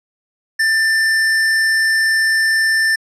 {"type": "tone", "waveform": "square", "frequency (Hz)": 1781, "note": "A6", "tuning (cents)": 21, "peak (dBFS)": -13, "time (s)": [0.59, 2.96], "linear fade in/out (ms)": 10, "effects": ["low-pass 9000 Hz 12 dB/octave"]}